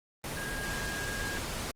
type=tone in noise; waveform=sine; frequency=1629 Hz; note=G#6; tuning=34 cents flat; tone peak=-37 dBFS; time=0.37-1.38 s; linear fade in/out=0 ms; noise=pink; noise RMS=-36 dBFS; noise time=0.24-1.71 s; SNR=-4 dB; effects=low-pass 12000 Hz 12 dB/octave + Opus 24 kbps